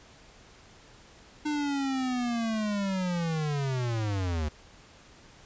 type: linear sweep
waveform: square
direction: down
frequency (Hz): 302.3 to 73.42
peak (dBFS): -28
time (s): 1.45-4.49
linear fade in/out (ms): 10
effects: pink hiss -54 dBFS RMS until 5.45 s + resampled to 16000 Hz